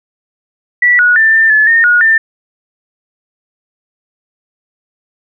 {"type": "tone with pitch steps", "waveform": "sine", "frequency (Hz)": [1954, 1459, 1779, 1791, 1724, 1831, 1446, 1791], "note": ["B6", "F#6", "A6", "A6", "A6", "A#6", "F#6", "A6"], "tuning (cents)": [-19, -25, 19, 30, -36, -32, -40, 30], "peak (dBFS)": -5, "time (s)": [0.82, 2.18], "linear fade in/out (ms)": 5, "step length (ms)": 170, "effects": []}